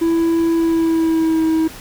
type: tone with pitch glide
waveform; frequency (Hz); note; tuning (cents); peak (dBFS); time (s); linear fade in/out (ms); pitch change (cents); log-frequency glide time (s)
triangle; 331.5 to 320.2; E4 to D#4; +10 to +50; -11; 0.01-1.68; 10; -60; 0.55-1.45
effects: pink hiss -36 dBFS RMS until 1.8 s